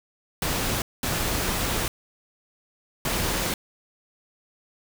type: noise bursts at uneven times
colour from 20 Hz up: pink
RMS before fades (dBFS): -26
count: 3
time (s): 0.42-0.82 / 1.03-1.88 / 3.05-3.54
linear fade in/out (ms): 2
effects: none